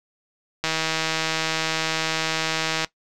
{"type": "click train", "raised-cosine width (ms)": 0.2, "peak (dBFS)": -6, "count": 354, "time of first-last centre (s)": [0.64, 2.846], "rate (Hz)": 160, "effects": ["noise-tail reverb RT60 0.1 s tail -18 dB re dry"]}